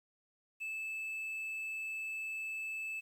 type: tone with quantisation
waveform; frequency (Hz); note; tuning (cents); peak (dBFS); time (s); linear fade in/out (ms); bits
triangle; 2622; E7; -10; -36; 0.6-3.01; 20; 11
effects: none

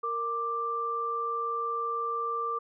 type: tone pair together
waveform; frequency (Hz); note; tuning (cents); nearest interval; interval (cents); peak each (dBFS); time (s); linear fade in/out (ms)
sine; 463 / 1179; A#4 / D6; -12 / +6; octave + major third; 1618; -36 / -29; 0.03-2.59; 10
effects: none

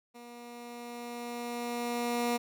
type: tone with level ramp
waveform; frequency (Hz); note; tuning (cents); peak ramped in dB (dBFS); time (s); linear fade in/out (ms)
15% pulse; 239.2; A#3; +45; -41 to -21; 0.14-2.38; 20
effects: none

